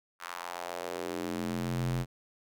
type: tone with high-pass filter sweep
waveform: square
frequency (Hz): 43.64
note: F1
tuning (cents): -1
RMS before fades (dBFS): -35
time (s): 0.19-2.06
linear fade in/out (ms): 50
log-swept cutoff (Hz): 1300 to 95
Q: 2
effects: none